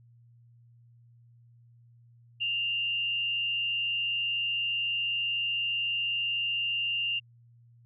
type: tone with frequency modulation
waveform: sine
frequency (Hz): 2794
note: F7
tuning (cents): 0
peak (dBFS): -27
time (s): 2.4-7.2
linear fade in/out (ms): 20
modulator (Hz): 149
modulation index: 0.36
effects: added 118 Hz sine -55 dBFS peak until 7.85 s